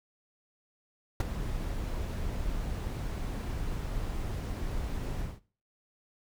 brown noise with ADSR envelope, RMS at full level -21 dBFS, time 1.2-5.4 s, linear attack 4 ms, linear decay 16 ms, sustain -13 dB, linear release 190 ms, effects noise-tail reverb RT60 0.4 s tail -19 dB re dry

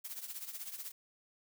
blue noise with tremolo, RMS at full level -41 dBFS, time 0.04-0.92 s, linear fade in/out 10 ms, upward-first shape triangle, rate 16 Hz, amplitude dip 80%, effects none

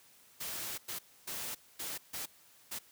white noise bursts at uneven times, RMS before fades -40 dBFS, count 6, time 0.4-0.78 / 0.88-0.99 / 1.27-1.55 / 1.79-1.98 / 2.13-2.26 / 2.71-2.79 s, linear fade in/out 10 ms, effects white hiss -62 dBFS RMS until 2.91 s + high-pass 60 Hz 12 dB/octave

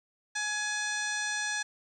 harmonic tone with a mistuned harmonic, 840 Hz, G#5, 19 cents sharp, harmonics 1 / 2 / 3 / 4 / 5 / 6 / 7 / 8 / 9 / 10, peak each -41 / -32 / -42 / -42 / -42 / -49 / -38 / -45 / -50 / -43 dBFS, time 0.35-1.63 s, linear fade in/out 10 ms, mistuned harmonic 4, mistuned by +62 cents, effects 11-bit

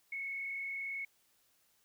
sine tone with frequency modulation, 2200 Hz, C#7, 14 cents flat, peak -37 dBFS, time 0.12-1.05 s, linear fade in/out 5 ms, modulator 38.8 Hz, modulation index 0.7, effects white hiss -72 dBFS RMS until 1.84 s

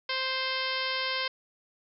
harmonic tone, 523.3 Hz, C5, in tune, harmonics 1 / 2 / 3 / 4 / 5 / 6 / 7 / 8 / 9 / 10, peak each -38 / -36 / -37 / -35 / -39 / -36 / -40 / -39 / -39 / -40 dBFS, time 0.09-1.28 s, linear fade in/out 5 ms, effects none

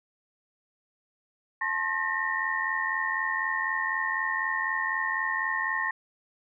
sine tone cluster, 874 / 1063 / 1820 / 1904 Hz, A5 / C6 / A#6 / A#6, -12 / +27 / -42 / +36 cents, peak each -36 / -32 / -29 / -32 dBFS, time 1.61-5.91 s, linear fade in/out 5 ms, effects none

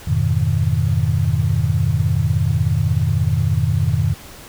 sine chord, F half-diminished seventh, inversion none, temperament equal with one note detuned, 87.31 / 103.83 / 123.47 / 153.42 Hz, F2 / Ab2 / Cb3 / Eb3, 0 / 0 / 0 / -24 cents, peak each -20 dBFS, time 0.07-4.14 s, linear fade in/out 10 ms, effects pink hiss -39 dBFS RMS until 4.48 s

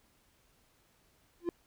triangle tone with exponential growth, 344.9 Hz, F4, 22 cents flat, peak -24 dBFS, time 1.4-1.49 s, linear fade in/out 1 ms, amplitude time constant 18 ms, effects pink hiss -69 dBFS RMS until 1.66 s

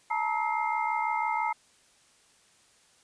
sine tone cluster, 871 / 937 / 1287 / 2108 Hz, A5 / A#5 / E6 / C7, -18 / +9 / -42 / +12 cents, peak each -30 / -30 / -35 / -34 dBFS, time 0.1-1.53 s, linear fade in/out 10 ms, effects white hiss -62 dBFS RMS until 3.03 s + resampled to 22050 Hz

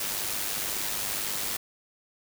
white noise with amplitude modulation, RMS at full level -29 dBFS, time 0-1.57 s, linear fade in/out 5 ms, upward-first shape sine, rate 102 Hz, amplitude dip 45%, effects none

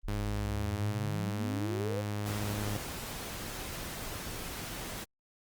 sine exponential sweep, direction up, 32.37 to 534 Hz, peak -35 dBFS, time 0.03-2.02 s, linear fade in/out 20 ms
sawtooth tone, 103.83 Hz, G#2, in tune, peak -29 dBFS, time 0.08-2.77 s, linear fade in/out 0 ms
pink noise, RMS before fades -40 dBFS, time 2.25-5.05 s, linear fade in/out 20 ms
effects Opus 32 kbps

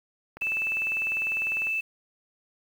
click train, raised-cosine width 0.5 ms, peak -26 dBFS, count 27, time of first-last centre 0.37-1.67 s, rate 20 Hz
sine tone, 2637 Hz, E7, in tune, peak -25 dBFS, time 0.41-1.81 s, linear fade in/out 10 ms
effects 8-bit

